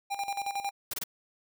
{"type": "tone with tremolo", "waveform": "square", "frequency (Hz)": 800, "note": "G5", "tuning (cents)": 35, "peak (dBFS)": -30, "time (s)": [0.1, 0.71], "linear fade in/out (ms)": 20, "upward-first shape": "square", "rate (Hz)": 11, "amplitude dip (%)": 70}
{"type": "noise bursts", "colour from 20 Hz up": "white", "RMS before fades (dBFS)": -34, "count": 3, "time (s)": [0.91, 1.038], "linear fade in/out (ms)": 5, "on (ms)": 26, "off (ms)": 25}
{"effects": []}